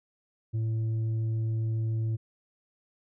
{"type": "tone with tanh clipping", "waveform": "sine", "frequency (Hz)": 111.6, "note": "A2", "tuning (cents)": 25, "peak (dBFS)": -27, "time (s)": [0.53, 2.17], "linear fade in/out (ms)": 20, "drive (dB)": 4, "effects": []}